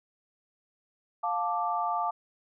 sine chord, D minor, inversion first, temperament just, 704.8 / 881 / 1174.7 Hz, F5 / A5 / D6, +16 / +2 / 0 cents, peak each -31 dBFS, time 1.23-2.11 s, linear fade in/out 10 ms, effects none

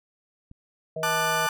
click, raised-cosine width 5 ms, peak -33 dBFS, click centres 0.514 s
harmonic tone, 159.6 Hz, D#3, 44 cents sharp, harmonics 1 / 3 / 4, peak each -37 / -34 / -31 dBFS, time 0.96-1.47 s, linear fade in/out 5 ms
35% pulse chord, D major, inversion second, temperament equal with one note detuned, 880 / 1192.4 / 1480 Hz, A5 / D6 / F#6, 0 / +26 / 0 cents, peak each -26 dBFS, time 1.03-1.49 s, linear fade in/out 2 ms
effects none

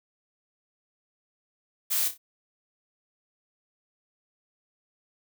blue noise with echo, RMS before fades -26 dBFS, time 1.9-2.09 s, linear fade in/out 20 ms, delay 30 ms, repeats 3, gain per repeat -9 dB, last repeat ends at 2.18 s, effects none

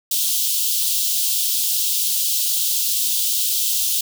white high-pass noise, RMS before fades -20 dBFS, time 0.11-4.01 s, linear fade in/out 5 ms, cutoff 3000 Hz, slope 48 dB/octave, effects none

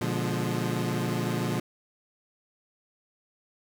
25% pulse chord, B diminished seventh, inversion none, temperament equal with one note detuned, 120.65 / 146.83 / 174.61 / 207.7 Hz, B2 / D3 / F3 / Ab3, -40 / 0 / 0 / 0 cents, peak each -27 / -30 / -28 / -31 dBFS, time 0.01-1.6 s, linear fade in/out 5 ms, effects none

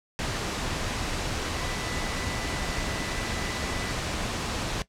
sine tone in noise, 1988 Hz, B6, 11 cents sharp, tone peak -40 dBFS, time 1.54-3.92 s, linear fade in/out 0 ms, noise pink, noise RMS -30 dBFS, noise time 0.19-4.82 s, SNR -13 dB, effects noise-tail reverb RT60 0.1 s tail -17 dB re dry + low-pass 7000 Hz 12 dB/octave

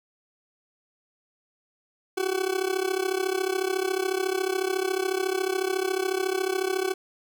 40% pulse tone with amplitude modulation, 377.1 Hz, F#4, 33 cents sharp, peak -20 dBFS, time 2.17-6.94 s, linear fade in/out 10 ms, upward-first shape sine, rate 34 Hz, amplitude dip 85%, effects none

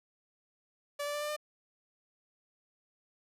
sawtooth tone with pitch steps, 578 / 583.7 / 589.5 / 595.3 / 601.2 Hz, D5 / D5 / D5 / D5 / D5, -28 / -11 / +6 / +23 / +40 cents, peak -30 dBFS, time 0.99-1.365 s, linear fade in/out 10 ms, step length 75 ms, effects resampled to 32000 Hz

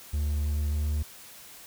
triangle tone with pitch glide, 74.1 to 75 Hz, D2 to D2, +16 to +37 cents, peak -23 dBFS, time 0.13-1.03 s, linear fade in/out 10 ms, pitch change +21 cents, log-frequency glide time 0.44-0.87 s, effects white hiss -48 dBFS RMS until 1.66 s

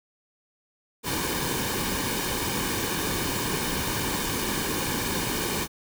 pink noise with comb filter, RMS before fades -28 dBFS, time 1.03-5.68 s, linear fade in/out 50 ms, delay 1.5 ms, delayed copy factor -0.6, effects none

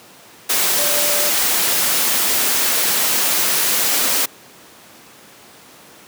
sine tone in noise, 586 Hz, D5, 4 cents flat, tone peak -25 dBFS, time 0.78-1.3 s, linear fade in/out 10 ms, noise white, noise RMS -17 dBFS, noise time 0.49-4.26 s, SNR -11 dB, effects pink hiss -43 dBFS RMS until 6.07 s + high-pass 200 Hz 12 dB/octave

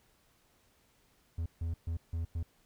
triangle tone bursts at uneven times, 82.9 Hz, E2, 10 cents sharp, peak -30 dBFS, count 5, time 1.38-1.46 / 1.61-1.74 / 1.87-1.97 / 2.13-2.25 / 2.35-2.43 s, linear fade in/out 5 ms, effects pink hiss -69 dBFS RMS until 2.65 s

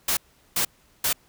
white noise bursts, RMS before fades -23 dBFS, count 3, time 0.08-1.13 s, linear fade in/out 5 ms, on 90 ms, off 390 ms, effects pink hiss -60 dBFS RMS until 1.28 s

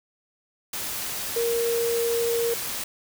sine tone in noise, 466.7 Hz, A#4, 2 cents sharp, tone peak -22 dBFS, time 1.36-2.54 s, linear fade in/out 5 ms, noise white, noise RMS -31 dBFS, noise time 0.73-2.84 s, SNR +6 dB, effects none

